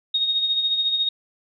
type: tone with tremolo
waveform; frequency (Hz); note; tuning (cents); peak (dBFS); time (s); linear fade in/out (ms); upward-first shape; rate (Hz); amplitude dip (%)
sine; 3729; A#7; 0; -17; 0.14-1.09; 5; sine; 14; 50
effects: none